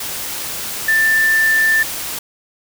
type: tone in noise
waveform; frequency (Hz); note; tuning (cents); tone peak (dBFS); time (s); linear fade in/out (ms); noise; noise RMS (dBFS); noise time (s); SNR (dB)
sine; 1775; A6; +15; -11; 0.88-1.83; 5; white; -25; 0-2.19; +11
effects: none